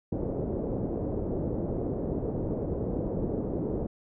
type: low-pass noise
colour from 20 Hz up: white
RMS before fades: -31 dBFS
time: 0.12-3.87 s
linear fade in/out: 5 ms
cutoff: 480 Hz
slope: 24 dB/octave
effects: none